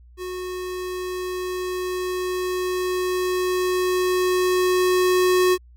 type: tone with level ramp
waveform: square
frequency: 365.7 Hz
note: F#4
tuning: 20 cents flat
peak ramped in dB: -29 to -15 dBFS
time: 0.17-5.58 s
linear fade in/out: 50 ms
effects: added 60 Hz sine -45 dBFS peak until 5.76 s + MP3 64 kbps